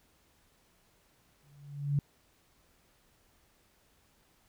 sine tone with exponential growth, 142.9 Hz, D3, 47 cents flat, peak -23 dBFS, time 1.43-1.99 s, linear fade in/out 2 ms, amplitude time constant 120 ms, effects pink hiss -68 dBFS RMS until 4.48 s

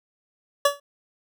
25% pulse tone with exponential decay, 570 Hz, C#5, 48 cents sharp, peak -9 dBFS, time 0.65-0.8 s, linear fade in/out 5 ms, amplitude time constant 31 ms, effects none

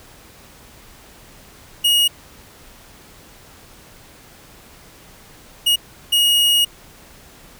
45% pulse tone bursts at uneven times, 2878 Hz, F#7, 49 cents flat, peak -12 dBFS, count 3, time 1.84-2.08 / 5.66-5.76 / 6.12-6.65 s, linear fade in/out 10 ms, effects pink hiss -45 dBFS RMS until 7.59 s

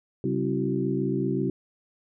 sine tone cluster, 134.8 / 192.5 / 267.3 / 332.7 / 380.4 Hz, C#3 / G3 / C4 / E4 / F#4, -48 / -31 / +37 / +16 / +48 cents, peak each -30 dBFS, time 0.24-1.5 s, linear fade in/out 2 ms, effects none

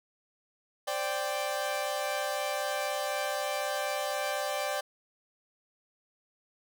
sawtooth chord, C suspended second, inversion none, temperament equal, 523.3 / 587.3 / 784 Hz, C5 / D5 / G5, 0 / 0 / 0 cents, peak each -34 / -29 / -31 dBFS, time 0.87-4.81 s, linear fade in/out 10 ms, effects none

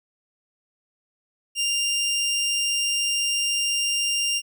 20% pulse tone, 2794 Hz, F7, in tune, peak -17 dBFS, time 1.55-4.42 s, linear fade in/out 50 ms, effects none

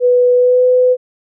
sine tone with pitch glide, 493.9 to 502.8 Hz, B4 to B4, 0 to +31 cents, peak -7 dBFS, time 0-0.97 s, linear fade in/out 50 ms, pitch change +31 cents, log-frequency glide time 0.35-0.65 s, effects none

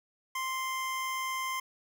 25% pulse tone, 1046 Hz, C6, 1 cent flat, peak -28 dBFS, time 0.35-1.6 s, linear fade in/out 5 ms, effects none

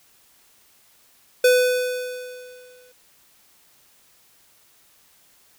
square tone with exponential decay, 499.7 Hz, B4, 20 cents sharp, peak -12 dBFS, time 1.44-2.92 s, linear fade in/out 5 ms, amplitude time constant 320 ms, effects white hiss -57 dBFS RMS until 5.58 s

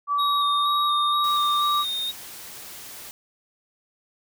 sine tone with pitch glide, 1152 to 1174.8 Hz, D6 to D6, -34 to 0 cents, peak -20 dBFS, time 0.07-1.85 s, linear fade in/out 50 ms, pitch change +34 cents, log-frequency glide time 0.36-0.93 s
triangle tone with vibrato, 3732 Hz, A#7, 1 cent sharp, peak -24 dBFS, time 0.18-2.12 s, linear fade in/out 20 ms, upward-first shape square, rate 2.1 Hz, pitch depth 24 cents each way
white noise, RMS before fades -40 dBFS, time 1.24-3.11 s, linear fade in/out 0 ms
effects none

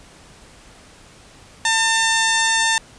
harmonic tone with a mistuned harmonic, 899 Hz, A5, 37 cents sharp, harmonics 1 / 2 / 3 / 4 / 5 / 6 / 7 / 8 / 9 / 10, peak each -22 / -19 / -27 / -23 / -29 / -30 / -27 / -28 / -31 / -29 dBFS, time 1.65-2.78 s, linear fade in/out 2 ms, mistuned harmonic 5, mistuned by -17 cents, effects pink hiss -46 dBFS RMS until 2.98 s + resampled to 22050 Hz

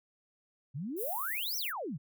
sine exponential two-way sweep, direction up then down, 123.47 to 6100 to 123.47 Hz, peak -35 dBFS, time 0.74-1.98 s, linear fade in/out 20 ms, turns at 1.57 s
white high-pass noise, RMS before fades -38 dBFS, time 0.96-1.73 s, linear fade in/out 50 ms, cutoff 12000 Hz, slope 24 dB/octave
effects none

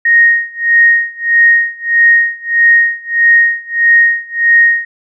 sine tone with tremolo, 1864.7 Hz, A#6, in tune, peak -3 dBFS, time 0.05-4.85 s, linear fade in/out 5 ms, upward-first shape sine, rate 1.6 Hz, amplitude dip 95%, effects none

